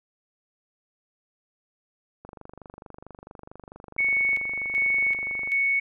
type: click train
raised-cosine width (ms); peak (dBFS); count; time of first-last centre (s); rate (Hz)
1; -28; 80; 2.25-5.474; 24.5
type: tone with tremolo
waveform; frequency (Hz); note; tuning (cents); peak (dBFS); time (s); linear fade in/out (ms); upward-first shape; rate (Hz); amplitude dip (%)
sine; 2217; C#7; 0; -20; 3.98-5.8; 10; square; 1.3; 55
effects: none